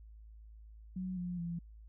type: tone with pitch steps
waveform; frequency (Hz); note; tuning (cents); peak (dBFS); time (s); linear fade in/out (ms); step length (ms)
sine; 185 / 177.57 / 170.43; F#3 / F3 / F3; 0 / +29 / -42; -36; 0.96-1.59; 5; 210
effects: added 54 Hz sine -51 dBFS peak until 1.88 s